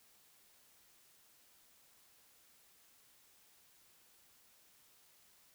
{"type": "silence", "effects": ["white hiss -67 dBFS RMS until 5.54 s"]}